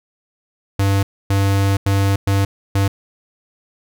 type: tone bursts at uneven times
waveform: square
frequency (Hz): 98.5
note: G2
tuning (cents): +9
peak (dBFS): -14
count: 5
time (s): 0.79-1.03 / 1.3-1.77 / 1.86-2.16 / 2.27-2.45 / 2.75-2.88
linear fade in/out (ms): 5
effects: none